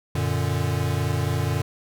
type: chord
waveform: square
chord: Gb augmented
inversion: none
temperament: equal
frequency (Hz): 92.5 / 116.54 / 146.83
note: Gb2 / Bb2 / D3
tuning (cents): 0 / 0 / 0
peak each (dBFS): -27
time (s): 0.15-1.62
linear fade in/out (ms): 5
effects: none